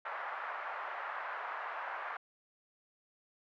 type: band-pass noise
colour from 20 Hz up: white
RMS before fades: -41 dBFS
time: 0.05-2.17 s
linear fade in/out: 5 ms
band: 680 to 1600 Hz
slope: 24 dB/octave
effects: none